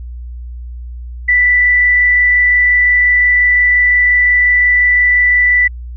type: tone with frequency modulation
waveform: sine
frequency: 1975.5 Hz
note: B6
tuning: in tune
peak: -7 dBFS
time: 1.28-5.68 s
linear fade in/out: 10 ms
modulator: 25.7 Hz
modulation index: 0.46
effects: added 60 Hz sine -24 dBFS peak until 5.96 s